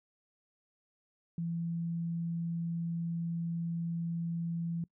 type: tone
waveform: sine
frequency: 168.2 Hz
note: E3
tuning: 35 cents sharp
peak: -32 dBFS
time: 1.38-4.84 s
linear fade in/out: 2 ms
effects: noise-tail reverb RT60 0.1 s tail -23 dB re dry